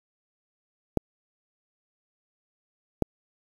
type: clicks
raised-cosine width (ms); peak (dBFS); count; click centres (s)
2; -8; 2; 0.973 / 3.023
effects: 7-bit